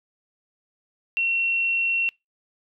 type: tone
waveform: sine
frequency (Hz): 2724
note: F7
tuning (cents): -44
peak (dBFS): -20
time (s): 1.17-2.09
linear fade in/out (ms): 0
effects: noise-tail reverb RT60 0.2 s tail -25 dB re dry